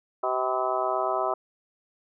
harmonic tone with a mistuned harmonic, 128.5 Hz, C3, 31 cents flat, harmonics 3 / 4 / 5 / 6 / 7 / 8 / 9 / 10, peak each -32 / -38 / -28 / -31 / -40 / -31 / -36 / -32 dBFS, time 0.23-1.34 s, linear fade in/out 5 ms, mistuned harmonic 8, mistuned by -28 cents, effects none

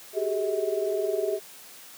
sine tone cluster, 381.3 / 403 / 422.8 / 642 Hz, G4 / G4 / G#4 / E5, -48 / +48 / +31 / -46 cents, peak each -30 dBFS, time 0.13-1.4 s, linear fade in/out 50 ms, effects white hiss -47 dBFS RMS until 1.97 s + high-pass 150 Hz 12 dB/octave

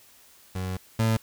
30% pulse tone pair in turn, 92.9 / 111.89 Hz, F#2 / A2, +7 / +29 cents, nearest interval minor third, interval 322 cents, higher second, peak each -26 / -18 dBFS, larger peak second, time 0.55-0.77 / 0.99-1.17 s, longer first, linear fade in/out 5 ms, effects white hiss -55 dBFS RMS until 1.22 s

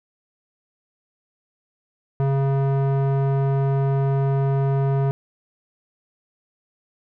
square tone with low-pass filter, 137 Hz, C#3, 20 cents flat, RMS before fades -20 dBFS, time 2.2-5.11 s, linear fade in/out 0 ms, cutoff 910 Hz, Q 0.9, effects none

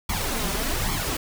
pink noise with flanger, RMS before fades -26 dBFS, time 0.09-1.17 s, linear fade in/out 5 ms, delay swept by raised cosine 0.91 to 5.11 ms, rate 1.2 Hz, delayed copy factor +0.75, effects none

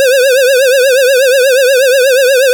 square tone with vibrato, 523.3 Hz, C5, in tune, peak -6 dBFS, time 0-2.53 s, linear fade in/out 0 ms, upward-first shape triangle, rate 8.3 Hz, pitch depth 140 cents each way, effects none

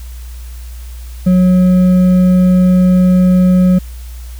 triangle tone with hard clipping, 182.6 Hz, F#3, 23 cents flat, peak -7 dBFS, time 1.26-3.79 s, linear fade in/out 10 ms, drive 8 dB, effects added 60 Hz sine -25 dBFS peak until 4.39 s + white hiss -41 dBFS RMS until 4.39 s

